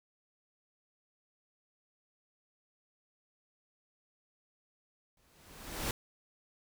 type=noise with exponential growth; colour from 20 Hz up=pink; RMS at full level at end=-33 dBFS; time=5.17-5.91 s; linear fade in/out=2 ms; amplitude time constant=160 ms; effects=none